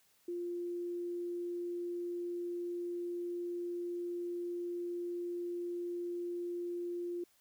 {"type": "tone", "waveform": "sine", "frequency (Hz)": 349.2, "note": "F4", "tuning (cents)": 0, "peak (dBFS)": -36, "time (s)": [0.28, 7.24], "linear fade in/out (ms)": 5, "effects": ["white hiss -70 dBFS RMS until 7.4 s"]}